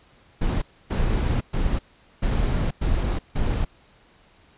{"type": "noise bursts at uneven times", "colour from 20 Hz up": "brown", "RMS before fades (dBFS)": -22, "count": 6, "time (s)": [[0.41, 0.62], [0.9, 1.41], [1.53, 1.79], [2.22, 2.71], [2.81, 3.19], [3.35, 3.65]], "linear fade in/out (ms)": 10, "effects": ["pink hiss -56 dBFS RMS until 4.57 s", "resampled to 8000 Hz"]}